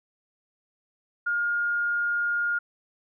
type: tone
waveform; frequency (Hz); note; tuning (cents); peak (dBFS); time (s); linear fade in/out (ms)
sine; 1419; F6; +27; -23; 1.26-2.59; 10
effects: none